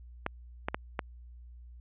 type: clicks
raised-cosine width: 0.5 ms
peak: -15 dBFS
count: 4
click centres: 0.264 / 0.685 / 0.745 / 0.992 s
effects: added 60 Hz sine -47 dBFS peak until 1.8 s + resampled to 8000 Hz